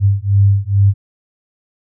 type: beating tone pair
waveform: sine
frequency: 98.5 / 100.8 Hz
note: G2 / G2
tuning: +9 / +49 cents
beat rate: 2.3 Hz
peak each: -12 dBFS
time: 0-0.94 s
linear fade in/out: 50 ms
effects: none